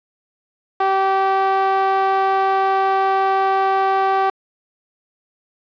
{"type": "tone with band-pass filter", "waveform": "sawtooth", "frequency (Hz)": 386.5, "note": "G4", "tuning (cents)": -24, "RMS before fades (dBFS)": -17, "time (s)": [0.8, 4.3], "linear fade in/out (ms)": 5, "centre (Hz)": 910, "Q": 2.4, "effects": ["resampled to 11025 Hz", "7-bit"]}